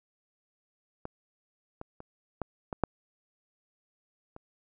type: clicks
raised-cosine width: 1 ms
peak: -23 / -25 / -30 / -18 / -20 / -10 / -30 dBFS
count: 7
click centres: 1.054 / 1.814 / 2.004 / 2.417 / 2.728 / 2.837 / 4.364 s
effects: none